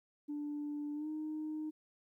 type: tone with pitch glide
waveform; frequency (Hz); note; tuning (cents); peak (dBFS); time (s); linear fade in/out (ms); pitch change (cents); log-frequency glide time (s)
sine; 293.9 to 308.5; D4 to D#4; +1 to -15; -36; 0.28-1.71; 20; +84; 0.94-1.08
effects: tanh soft clip ceiling -34 dBFS + 13-bit